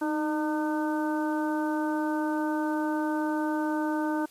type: harmonic tone with a mistuned harmonic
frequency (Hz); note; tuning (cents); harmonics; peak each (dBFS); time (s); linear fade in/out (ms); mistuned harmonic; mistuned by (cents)
303; D#4; -46; 1 / 2 / 3 / 4 / 5; -27 / -35 / -33 / -41 / -38; 0.01-4.26; 10; 1; +38
effects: white hiss -56 dBFS RMS until 4.3 s + resampled to 32000 Hz